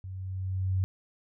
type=tone with level ramp; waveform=sine; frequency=94.1 Hz; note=F#2; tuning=30 cents sharp; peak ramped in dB=-37 to -23 dBFS; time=0.04-0.84 s; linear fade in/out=0 ms; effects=none